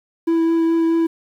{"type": "tone with vibrato", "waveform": "triangle", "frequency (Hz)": 329.9, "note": "E4", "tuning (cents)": 1, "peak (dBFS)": -12, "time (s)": [0.27, 1.07], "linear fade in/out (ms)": 10, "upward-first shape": "triangle", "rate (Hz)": 4.7, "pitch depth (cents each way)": 13, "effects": ["8-bit"]}